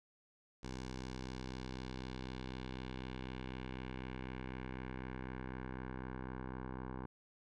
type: tone with low-pass filter sweep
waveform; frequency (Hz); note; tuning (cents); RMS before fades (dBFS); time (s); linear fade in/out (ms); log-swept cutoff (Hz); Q
10% pulse; 64; C2; -38; -45; 0.63-7.06; 5; 6300 to 1200; 1.6
effects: none